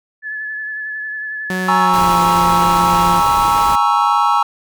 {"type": "tone with vibrato", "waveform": "sine", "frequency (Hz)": 1723, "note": "A6", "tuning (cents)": -37, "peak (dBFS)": -22, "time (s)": [0.22, 1.9], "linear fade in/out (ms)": 50, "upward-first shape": "sine", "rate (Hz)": 11, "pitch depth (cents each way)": 21}
{"type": "tone with pitch glide", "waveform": "sawtooth", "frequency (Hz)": [185, 174.62], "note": ["F#3", "F3"], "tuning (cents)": [0, 0], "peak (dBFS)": -15, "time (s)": [1.5, 3.2], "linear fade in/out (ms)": 2, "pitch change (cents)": -100, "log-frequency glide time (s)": [1.76, 2.16]}
{"type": "chord", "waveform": "triangle", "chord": "A# half-diminished seventh", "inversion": "third", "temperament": "equal", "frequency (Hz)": [830.6, 932.3, 1108.7, 1318.5], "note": ["G#5", "A#5", "C#6", "E6"], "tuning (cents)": [0, 0, 0, 0], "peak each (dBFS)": -15, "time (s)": [1.68, 4.43], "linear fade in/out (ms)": 5}
{"type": "noise", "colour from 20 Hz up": "pink", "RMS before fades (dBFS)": -25, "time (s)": [1.93, 3.76], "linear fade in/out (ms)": 10}
{"effects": []}